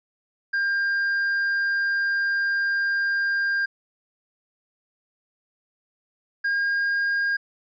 triangle tone pair in turn, 1600 / 1618.6 Hz, G6 / G#6, +35 / -45 cents, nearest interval unison, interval 20 cents, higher second, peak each -19 dBFS, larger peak neither, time 0.53-3.66 / 6.44-7.37 s, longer first, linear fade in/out 10 ms, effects resampled to 16000 Hz

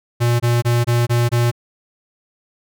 square tone bursts, 119.4 Hz, A#2, 42 cents sharp, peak -14 dBFS, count 6, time 0.2-1.515 s, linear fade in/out 20 ms, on 200 ms, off 23 ms, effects none

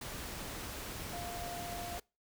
sine tone in noise, 698.5 Hz, F5, in tune, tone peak -42 dBFS, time 1.13-1.98 s, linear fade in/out 5 ms, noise pink, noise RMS -43 dBFS, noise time 0.01-2 s, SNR -2 dB, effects noise-tail reverb RT60 0.3 s tail -26 dB re dry

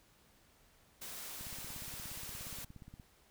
white noise, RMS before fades -46 dBFS, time 1.01-2.65 s, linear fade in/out 10 ms
click train, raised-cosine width 5 ms, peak -39 dBFS, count 28, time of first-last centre 1.41-2.998 s, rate 17 Hz
effects pink hiss -67 dBFS RMS until 3.3 s

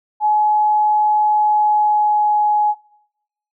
sine tone with pitch glide, 847 to 840.2 Hz, G#5 to G#5, +34 to +20 cents, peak -12 dBFS, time 0.2-2.75 s, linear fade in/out 50 ms, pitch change -14 cents, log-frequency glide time 1.25-2.39 s, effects noise-tail reverb RT60 0.8 s tail -22 dB re dry

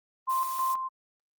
sine tone with tremolo, 1046.5 Hz, C6, in tune, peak -24 dBFS, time 0.27-0.89 s, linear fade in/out 20 ms, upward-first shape square, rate 3.1 Hz, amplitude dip 50%
blue noise, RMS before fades -39 dBFS, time 0.29-0.75 s, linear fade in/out 20 ms
effects Opus 24 kbps

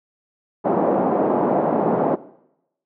white band-pass noise, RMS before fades -19 dBFS, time 0.64-2.16 s, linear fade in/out 20 ms, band 180 to 770 Hz, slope 24 dB/octave, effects noise-tail reverb RT60 0.8 s tail -18 dB re dry

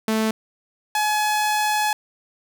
sawtooth tone pair in turn, 219.7 / 847.4 Hz, A3 / G#5, -2 / +35 cents, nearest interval octave + major seventh, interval 2337 cents, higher second, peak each -15 dBFS, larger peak neither, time 0.08-0.31 / 0.95-1.93 s, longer second, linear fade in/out 2 ms, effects none

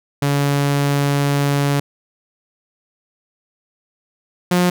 sawtooth tone pair in turn, 142 / 178.42 Hz, C#3 / F3, +42 / +37 cents, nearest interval major third, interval 395 cents, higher second, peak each -11 / -9 dBFS, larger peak second, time 0.22-1.8 / 4.51-4.7 s, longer first, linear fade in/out 5 ms, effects none

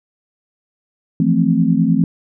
sine chord, F major seventh, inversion third, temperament equal, 164.81 / 174.61 / 220 / 261.6 Hz, E3 / F3 / A3 / C4, 0 / 0 / 0 / 0 cents, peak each -17 dBFS, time 1.2-2.04 s, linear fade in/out 2 ms, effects none

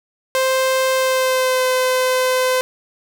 sawtooth tone with pitch glide, 523 to 511.9 Hz, C5 to C5, -1 to -38 cents, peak -11 dBFS, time 0.35-2.61 s, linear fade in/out 0 ms, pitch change -37 cents, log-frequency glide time 0.94-1.65 s, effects none

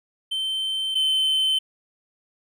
triangle tone pair in turn, 3099 / 3074 Hz, G7 / G7, -21 / -35 cents, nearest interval unison, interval 14 cents, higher first, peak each -22 / -17 dBFS, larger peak second, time 0.31-0.95 / 0.95-1.59 s, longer neither, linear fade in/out 10 ms, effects none

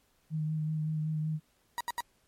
sine tone with vibrato, 155.3 Hz, D#3, 3 cents flat, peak -29 dBFS, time 0.3-1.4 s, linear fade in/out 50 ms, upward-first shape sine, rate 5.3 Hz, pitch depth 19 cents each way
35% pulse tone bursts, 959 Hz, A#5, 49 cents sharp, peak -29 dBFS, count 3, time 1.78-2.006 s, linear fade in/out 0 ms, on 26 ms, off 74 ms
effects pink hiss -70 dBFS RMS until 2.27 s + MP3 64 kbps

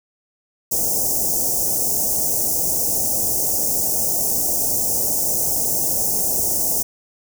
white band-stop noise, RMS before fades -20 dBFS, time 0.71-6.83 s, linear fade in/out 10 ms, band 800 to 5600 Hz, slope 48 dB/octave, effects none

